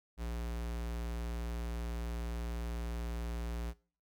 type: tone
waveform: square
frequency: 58.27 Hz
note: A#1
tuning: in tune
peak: -37 dBFS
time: 0.17-3.74 s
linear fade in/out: 50 ms
effects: noise-tail reverb RT60 0.4 s tail -21 dB re dry